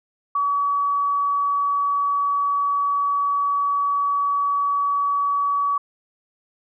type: tone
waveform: sine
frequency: 1137 Hz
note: C#6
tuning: 44 cents sharp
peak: -18 dBFS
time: 0.35-5.78 s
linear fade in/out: 5 ms
effects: none